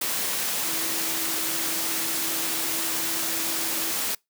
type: tone in noise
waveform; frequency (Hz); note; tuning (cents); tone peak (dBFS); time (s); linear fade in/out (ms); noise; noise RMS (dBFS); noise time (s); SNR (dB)
sine; 327.2; E4; -13; -38; 0.65-3.91; 5; white; -27; 0.01-4.15; -14
effects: noise-tail reverb RT60 0.2 s tail -26 dB re dry + high-pass 150 Hz 12 dB/octave